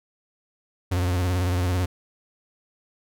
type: tone with vibrato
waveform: 45% pulse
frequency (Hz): 90.1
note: F#2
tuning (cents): -45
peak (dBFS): -21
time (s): 0.91-1.86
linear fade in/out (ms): 10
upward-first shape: sine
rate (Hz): 18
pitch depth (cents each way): 69
effects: none